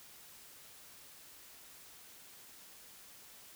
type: silence
effects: white hiss -56 dBFS RMS until 3.55 s